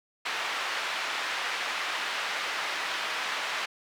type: band-pass noise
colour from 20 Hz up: pink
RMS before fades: -32 dBFS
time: 0.25-3.66 s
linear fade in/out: 10 ms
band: 1100 to 3300 Hz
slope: 12 dB/octave
effects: none